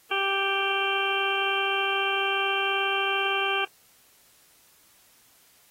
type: harmonic tone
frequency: 392 Hz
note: G4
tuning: in tune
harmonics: 1 / 2 / 3 / 4 / 6 / 7 / 8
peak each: -31 / -31 / -31 / -31 / -31 / -31 / -31 dBFS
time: 0.11-3.65 s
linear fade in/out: 5 ms
effects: white hiss -59 dBFS RMS until 5.7 s + AAC 48 kbps